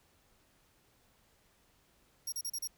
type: tone bursts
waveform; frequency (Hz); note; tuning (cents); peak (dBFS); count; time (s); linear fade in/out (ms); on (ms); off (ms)
20% pulse; 5610; F8; +7; -30; 5; 2.27-2.675; 5; 53; 35
effects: pink hiss -69 dBFS RMS until 2.77 s